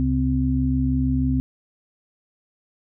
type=tone cluster; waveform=sine; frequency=68.5 / 134.9 / 258.6 Hz; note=C#2 / C#3 / C4; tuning=-20 / -47 / -20 cents; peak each=-23 / -24 / -21 dBFS; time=0-1.4 s; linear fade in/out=0 ms; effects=none